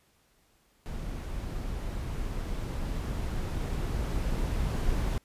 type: noise with level ramp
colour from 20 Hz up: brown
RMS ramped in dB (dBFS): -36 to -28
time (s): 0.86-5.18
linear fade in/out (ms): 0
effects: pink hiss -67 dBFS RMS until 5.24 s + resampled to 32000 Hz